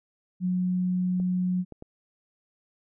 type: tone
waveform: sine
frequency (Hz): 181.9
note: F#3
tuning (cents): -29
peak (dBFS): -23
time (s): 0.4-1.65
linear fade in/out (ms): 50
type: clicks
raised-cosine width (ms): 2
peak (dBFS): -28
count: 3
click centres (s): 1.2 / 1.723 / 1.824
effects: none